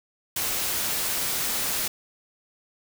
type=noise; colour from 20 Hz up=white; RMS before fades=-27 dBFS; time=0.36-1.88 s; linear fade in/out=5 ms; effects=none